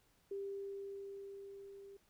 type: tone with level ramp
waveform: sine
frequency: 396 Hz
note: G4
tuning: 18 cents sharp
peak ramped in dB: -39 to -52 dBFS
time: 0.31-1.97 s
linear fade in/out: 5 ms
effects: pink hiss -73 dBFS RMS until 2.09 s